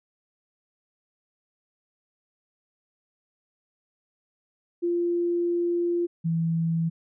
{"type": "tone pair in turn", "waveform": "sine", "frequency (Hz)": [346.2, 164.81], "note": ["F4", "E3"], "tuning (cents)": [-15, 0], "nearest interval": "octave + minor second", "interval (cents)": 1285, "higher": "first", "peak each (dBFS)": -22, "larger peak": "neither", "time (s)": [[4.82, 6.07], [6.24, 6.9]], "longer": "first", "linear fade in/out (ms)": 20, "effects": []}